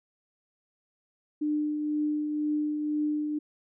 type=tone with tremolo; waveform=sine; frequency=300 Hz; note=D4; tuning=37 cents sharp; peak=-24 dBFS; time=1.41-3.39 s; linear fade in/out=10 ms; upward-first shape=triangle; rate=2 Hz; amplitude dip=40%; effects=none